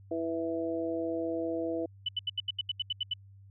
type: harmonic tone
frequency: 164.81 Hz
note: E3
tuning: in tune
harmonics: 2 / 3 / 4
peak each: -33 / -35 / -36 dBFS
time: 0.11-1.86 s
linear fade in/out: 5 ms
type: tone bursts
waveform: sine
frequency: 2990 Hz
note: F#7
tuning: 17 cents sharp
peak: -28 dBFS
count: 11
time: 2.06-3.137 s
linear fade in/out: 5 ms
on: 27 ms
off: 78 ms
effects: added 98 Hz sine -51 dBFS peak until 3.5 s